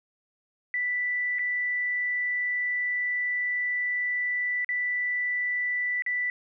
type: tone with dropouts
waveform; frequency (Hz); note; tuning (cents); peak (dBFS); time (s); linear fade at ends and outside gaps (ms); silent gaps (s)
sine; 1975.5; B6; 0; -25; 0.74-6.3; 1; 1.386-1.392 / 4.646-4.69 / 6.022-6.063
effects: none